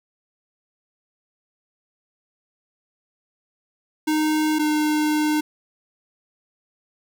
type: tone pair in turn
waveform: square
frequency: 308.6 / 303.8 Hz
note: D#4 / D#4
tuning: -14 / -41 cents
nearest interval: unison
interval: 27 cents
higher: first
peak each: -19 dBFS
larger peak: neither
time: 4.07-4.59 / 4.59-5.41 s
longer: second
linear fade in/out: 10 ms
effects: 10-bit